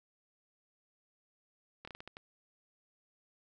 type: slowing click train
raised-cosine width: 0.3 ms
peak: -30 dBFS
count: 7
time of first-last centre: 1.85-2.169 s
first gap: 25 ms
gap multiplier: 1.3
effects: none